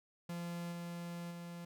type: tone with level steps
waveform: 45% pulse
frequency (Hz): 172.2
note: F3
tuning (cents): -24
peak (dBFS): -40 / -42 / -45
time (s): 0.29-1.65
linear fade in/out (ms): 5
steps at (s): 0.71 / 1.3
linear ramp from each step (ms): 20
effects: none